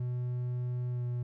triangle tone with pitch glide, 123.6 to 122.04 Hz, B2 to B2, +2 to -20 cents, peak -29 dBFS, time 0-1.23 s, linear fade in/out 5 ms, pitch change -22 cents, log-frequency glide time 0.9-1.04 s, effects none

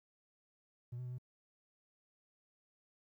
triangle tone with pitch steps, 121.1 / 125.7 / 124.1 / 125.9 Hz, B2 / B2 / B2 / B2, -34 / +31 / +9 / +34 cents, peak -38 dBFS, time 0.92-1.184 s, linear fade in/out 10 ms, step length 66 ms, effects tanh soft clip ceiling -36 dBFS + 13-bit

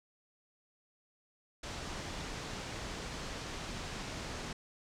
pink low-pass noise, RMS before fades -42 dBFS, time 1.63-4.53 s, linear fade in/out 5 ms, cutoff 7200 Hz, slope 24 dB/octave, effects none

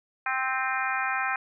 harmonic tone with a mistuned harmonic, 261.6 Hz, C4, in tune, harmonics 3 / 4 / 5 / 6 / 7 / 8 / 9, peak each -32 / -34 / -32 / -31 / -34 / -38 / -34 dBFS, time 0.26-1.36 s, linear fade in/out 2 ms, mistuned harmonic 9, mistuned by +53 cents, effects none

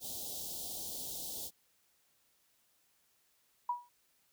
white band-stop noise, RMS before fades -42 dBFS, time 0-1.51 s, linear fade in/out 50 ms, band 820 to 3300 Hz, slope 48 dB/octave
sine tone with exponential decay, 970 Hz, B5, 31 cents flat, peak -28 dBFS, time 3.69-3.89 s, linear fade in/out 5 ms, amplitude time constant 43 ms
effects white hiss -73 dBFS RMS until 4.32 s

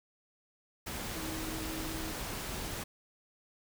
sine tone in noise, 318.4 Hz, D#4, 40 cents sharp, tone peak -41 dBFS, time 1.15-2.12 s, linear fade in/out 10 ms, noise pink, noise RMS -39 dBFS, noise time 0.86-2.84 s, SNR -5 dB, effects none

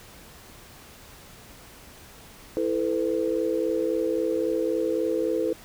sine chord, E suspended fourth, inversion none, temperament equal with one note detuned, 329.6 / 440 / 503.7 Hz, E4 / A4 / B4, 0 / 0 / +34 cents, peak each -27 dBFS, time 2.57-5.53 s, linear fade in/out 0 ms, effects pink hiss -48 dBFS RMS until 5.64 s

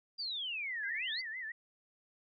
sine exponential two-way sweep, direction down then up, 4839 to 1568 to 4839 Hz, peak -36 dBFS, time 0.18-1.22 s, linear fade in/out 20 ms, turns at 0.87 s
sine tone with vibrato, 1896 Hz, A#6, 29 cents sharp, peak -39 dBFS, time 0.83-1.52 s, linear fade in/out 5 ms, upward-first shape sine, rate 5.9 Hz, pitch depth 150 cents each way
effects none

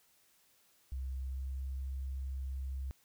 sine tone with pitch glide, 65.41 to 66.51 Hz, C2 to C2, 0 to +29 cents, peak -36 dBFS, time 0.92-2.91 s, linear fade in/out 0 ms, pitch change +29 cents, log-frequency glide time 1.2-1.57 s, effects white hiss -69 dBFS RMS until 3.04 s

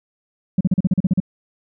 sine tone bursts, 185 Hz, F#3, in tune, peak -10 dBFS, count 10, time 0.58-1.202 s, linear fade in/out 5 ms, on 28 ms, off 38 ms, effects tanh soft clip ceiling -9 dBFS

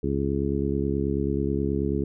harmonic tone, 69.3 Hz, C#2, in tune, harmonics 1 / 2 / 3 / 4 / 5 / 6, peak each -30 / -30 / -30 / -30 / -30 / -30 dBFS, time 0.03-2.04 s, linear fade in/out 5 ms, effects none

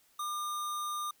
sine tone with sample-and-hold, 1200 Hz, D6, 37 cents sharp, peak -33 dBFS, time 0.19-1.11 s, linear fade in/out 5 ms, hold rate 4900 Hz, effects white hiss -67 dBFS RMS until 1.2 s

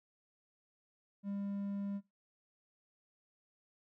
triangle tone, 200 Hz, G3, 35 cents sharp, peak -35 dBFS, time 1.23-2.01 s, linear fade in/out 50 ms, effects noise-tail reverb RT60 0.2 s tail -17 dB re dry

